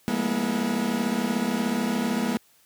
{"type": "tone cluster", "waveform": "40% pulse", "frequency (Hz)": [175.2, 208.7, 225, 242.1, 330.7], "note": ["F3", "G#3", "A3", "B3", "E4"], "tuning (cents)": [6, 9, 39, -34, 6], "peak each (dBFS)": [-35, -27, -32, -26, -35], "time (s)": [0.08, 2.37], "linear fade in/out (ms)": 0, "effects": ["white hiss -60 dBFS RMS until 2.65 s", "high-pass 60 Hz 12 dB/octave"]}